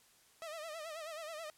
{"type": "tone with vibrato", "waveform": "sawtooth", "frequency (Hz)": 635, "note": "D#5", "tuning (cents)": 35, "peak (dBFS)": -39, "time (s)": [0.42, 1.5], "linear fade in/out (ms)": 0, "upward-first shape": "sine", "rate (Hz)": 9.3, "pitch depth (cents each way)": 96, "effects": ["white hiss -66 dBFS RMS until 1.57 s", "low-pass 12000 Hz 12 dB/octave"]}